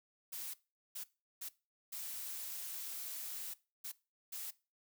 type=noise bursts at uneven times; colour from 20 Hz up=blue; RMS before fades=-44 dBFS; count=6; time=0.32-0.54 / 0.95-1.04 / 1.41-1.49 / 1.92-3.54 / 3.84-3.92 / 4.32-4.51 s; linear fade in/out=10 ms; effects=noise-tail reverb RT60 0.3 s tail -20 dB re dry